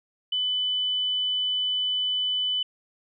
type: tone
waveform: sine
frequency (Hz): 3000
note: F#7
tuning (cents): +23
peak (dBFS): -23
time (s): 0.32-2.63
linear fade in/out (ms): 5
effects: none